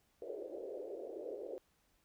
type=band-pass noise; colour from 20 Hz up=pink; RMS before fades=-45 dBFS; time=0.22-1.58 s; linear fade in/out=0 ms; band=360 to 580 Hz; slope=48 dB/octave; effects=pink hiss -75 dBFS RMS until 2.04 s